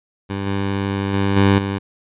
15% pulse tone with level steps, 98.6 Hz, G2, 11 cents sharp, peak -16 / -13 / -10 / -5 / -14 dBFS, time 0.29-1.79 s, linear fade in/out 20 ms, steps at 0.46 / 1.13 / 1.36 / 1.58 s, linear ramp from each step 10 ms, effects resampled to 8000 Hz

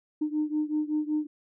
sine beating tone pair, 302.1 / 307.4 Hz, D4 / D#4, +49 / -21 cents, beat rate 5.3 Hz, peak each -27 / -29 dBFS, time 0.21-1.27 s, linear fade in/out 10 ms, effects tanh soft clip ceiling -19 dBFS

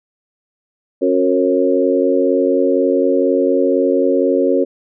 harmonic tone with a mistuned harmonic, 91 Hz, F#2, 28 cents flat, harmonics 3 / 4 / 5 / 6, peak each -17 / -17 / -17 / -17 dBFS, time 1.01-4.65 s, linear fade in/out 20 ms, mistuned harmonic 5, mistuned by +26 cents, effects none

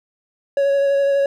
triangle tone with vibrato, 557 Hz, C#5, 8 cents sharp, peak -12 dBFS, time 0.57-1.26 s, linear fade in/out 2 ms, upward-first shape sine, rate 12 Hz, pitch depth 14 cents each way, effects none

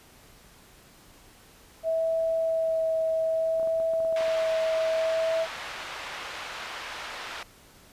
sine tone with vibrato, 649 Hz, E5, 27 cents flat, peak -23 dBFS, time 1.83-5.47 s, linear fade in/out 50 ms, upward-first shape sine, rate 0.61 Hz, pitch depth 10 cents each way
clicks, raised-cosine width 1 ms, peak -30 dBFS, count 10, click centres 3.598 / 3.63 / 3.674 / 3.801 / 3.936 / 4.003 / 4.049 / 4.126 / 4.208 / 4.282 s
pink band-pass noise, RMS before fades -38 dBFS, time 4.16-7.43 s, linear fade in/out 2 ms, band 870 to 3500 Hz, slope 12 dB/octave
effects pink hiss -54 dBFS RMS until 7.92 s + resampled to 32000 Hz

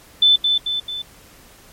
sine tone with echo, 3520 Hz, A7, in tune, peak -9 dBFS, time 0.22-0.36 s, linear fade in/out 5 ms, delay 220 ms, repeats 3, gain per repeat -5 dB, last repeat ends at 1.02 s, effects pink hiss -47 dBFS RMS until 1.72 s + MP3 64 kbps

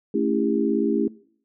sine chord, A dominant seventh, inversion none, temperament equal with one note detuned, 220 / 277.2 / 329.6 / 401.9 Hz, A3 / C#4 / E4 / G4, 0 / 0 / 0 / +43 cents, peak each -25 dBFS, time 0.14-1.08 s, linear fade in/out 5 ms, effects noise-tail reverb RT60 0.6 s tail -22 dB re dry

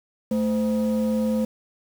sine tone pair together, 220 / 515.7 Hz, A3 / C5, 0 / -25 cents, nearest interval octave + minor third, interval 1475 cents, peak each -19 / -24 dBFS, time 0.31-1.45 s, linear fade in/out 5 ms, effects tanh soft clip ceiling -17 dBFS + 7-bit

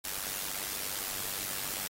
white noise with amplitude modulation, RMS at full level -33 dBFS, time 0.04-1.88 s, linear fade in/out 10 ms, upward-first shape sine, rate 97.3 Hz, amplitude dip 80%, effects AAC 48 kbps

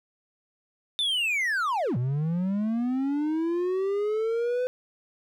triangle linear two-way sweep, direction down then up, 3600 to 117.8 to 507 Hz, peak -22 dBFS, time 0.99-4.67 s, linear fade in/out 0 ms, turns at 1.97 s, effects none

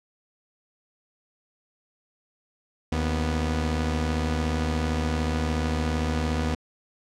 sawtooth tone pair together, 77.26 / 245.3 Hz, D#2 / B3, -12 / -12 cents, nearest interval octave + minor sixth, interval 2000 cents, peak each -21 / -25 dBFS, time 2.92-6.55 s, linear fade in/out 5 ms, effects low-pass 7000 Hz 12 dB/octave

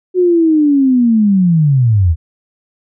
sine linear sweep, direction down, 370 to 75.4 Hz, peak -7 dBFS, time 0.14-2.16 s, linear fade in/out 50 ms, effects none

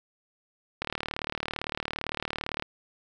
click train, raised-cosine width 0.3 ms, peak -14 dBFS, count 69, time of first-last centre 0.82-2.624 s, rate 37.7 Hz, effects none

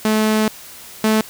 sawtooth tone pair in turn, 216.4 / 217.7 Hz, A3 / A3, -29 / -18 cents, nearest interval unison, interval 11 cents, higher second, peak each -10 / -9 dBFS, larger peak second, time 0.05-0.48 / 1.04-1.21 s, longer first, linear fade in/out 2 ms, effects white hiss -38 dBFS RMS until 1.29 s

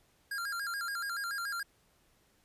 square tone with vibrato, 1500 Hz, F#6, 23 cents sharp, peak -35 dBFS, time 0.31-1.63 s, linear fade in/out 5 ms, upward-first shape square, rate 7 Hz, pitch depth 140 cents each way, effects pink hiss -69 dBFS RMS until 2.44 s + resampled to 32000 Hz

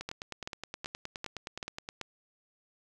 two click trains, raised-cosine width 0.2 ms, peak -21 / -19 dBFS, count 19 / 6, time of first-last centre 0.01-1.889 / 0.09-2.013 s, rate 9.58 / 2.6 Hz, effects none

